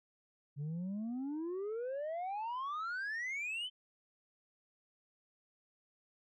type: exponential sweep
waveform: sine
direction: up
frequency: 138.59 to 3109 Hz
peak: -34 dBFS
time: 0.56-3.7 s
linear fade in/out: 50 ms
effects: tanh soft clip ceiling -36 dBFS